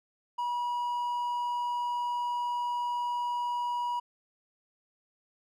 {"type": "tone", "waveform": "triangle", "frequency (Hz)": 967, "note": "B5", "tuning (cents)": -37, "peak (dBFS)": -27, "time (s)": [0.38, 4], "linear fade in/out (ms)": 10, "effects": []}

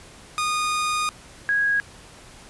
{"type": "tone pair in turn", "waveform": ["sawtooth", "sine"], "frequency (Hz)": [1229, 1649.5], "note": ["D#6", "G#6"], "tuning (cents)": [-22, -12], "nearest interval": "perfect fourth", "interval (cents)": 510, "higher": "second", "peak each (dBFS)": -18, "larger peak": "neither", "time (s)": [[0.38, 1.09], [1.49, 1.8]], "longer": "first", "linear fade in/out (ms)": 0, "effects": ["pink hiss -46 dBFS RMS until 2.49 s", "resampled to 24000 Hz"]}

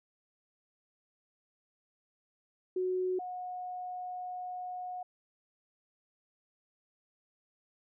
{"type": "tone pair in turn", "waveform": "sine", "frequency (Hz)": [368.6, 727.5], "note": ["F#4", "F#5"], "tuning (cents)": [-7, -29], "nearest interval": "octave", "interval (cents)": 1178, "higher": "second", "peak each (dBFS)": [-29, -37], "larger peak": "first", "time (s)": [[2.76, 3.19], [3.19, 5.03]], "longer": "second", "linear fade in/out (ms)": 5, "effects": []}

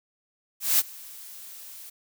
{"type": "noise with ADSR envelope", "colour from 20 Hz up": "blue", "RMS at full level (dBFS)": -19, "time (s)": [0.6, 1.9], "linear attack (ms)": 190, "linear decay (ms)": 31, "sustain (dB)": -24, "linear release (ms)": 8, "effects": []}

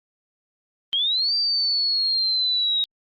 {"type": "linear two-way sweep", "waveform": "sine", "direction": "up then down", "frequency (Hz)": [3136, 4699, 3787], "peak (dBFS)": -19, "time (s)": [0.93, 2.84], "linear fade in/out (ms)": 0, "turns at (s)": 1.34, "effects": ["Opus 32 kbps"]}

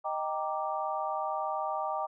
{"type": "chord", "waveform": "sine", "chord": "Eb major seventh", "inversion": "none", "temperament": "equal", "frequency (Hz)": [622.3, 784, 932.3, 1174.7], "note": ["Eb5", "G5", "Bb5", "D6"], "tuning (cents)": [0, 0, 0, 0], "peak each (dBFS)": [-36, -34, -37, -36], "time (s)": [0.04, 2.07], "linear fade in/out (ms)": 20, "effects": []}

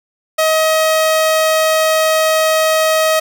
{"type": "tone", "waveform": "sawtooth", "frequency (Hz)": 633, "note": "D#5", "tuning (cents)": 30, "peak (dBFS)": -7, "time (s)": [0.38, 3.2], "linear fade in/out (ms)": 10, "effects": []}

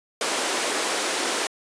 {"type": "high-pass noise", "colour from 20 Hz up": "pink", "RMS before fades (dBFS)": -25, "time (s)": [0.21, 1.47], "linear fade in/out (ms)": 2, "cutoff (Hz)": 320, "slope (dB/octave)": 24, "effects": ["resampled to 22050 Hz"]}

